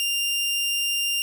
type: tone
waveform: sawtooth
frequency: 2794 Hz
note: F7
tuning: in tune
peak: -19 dBFS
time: 0-1.22 s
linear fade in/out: 0 ms
effects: none